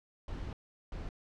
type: noise bursts at uneven times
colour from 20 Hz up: brown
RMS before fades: -40 dBFS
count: 2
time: 0.28-0.53 / 0.92-1.09 s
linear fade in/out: 2 ms
effects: low-pass 5000 Hz 12 dB/octave